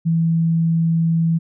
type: tone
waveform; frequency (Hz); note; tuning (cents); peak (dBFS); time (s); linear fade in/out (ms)
sine; 164.81; E3; 0; -14; 0.05-1.39; 20
effects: none